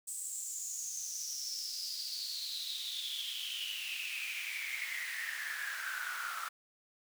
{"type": "noise with high-pass filter sweep", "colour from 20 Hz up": "pink", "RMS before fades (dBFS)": -40, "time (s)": [0.07, 6.49], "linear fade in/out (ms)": 10, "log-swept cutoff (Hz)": [8200, 1300], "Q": 9.2, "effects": []}